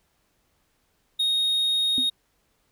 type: tone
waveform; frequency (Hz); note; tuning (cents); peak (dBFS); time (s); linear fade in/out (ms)
triangle; 3729; A#7; 0; -19; 1.19-2.1; 10
type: tone with exponential decay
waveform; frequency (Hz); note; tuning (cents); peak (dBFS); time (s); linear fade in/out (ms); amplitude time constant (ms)
sine; 253.8; B3; +47; -24; 1.98-2.09; 0; 23
effects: pink hiss -69 dBFS RMS until 2.71 s